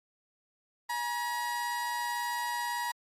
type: tone pair together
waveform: 30% pulse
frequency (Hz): 840 / 958.1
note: G#5 / A#5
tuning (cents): +19 / +47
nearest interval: major second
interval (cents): 228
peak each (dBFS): -38 / -29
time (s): 0.89-2.92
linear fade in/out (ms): 10
effects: AAC 48 kbps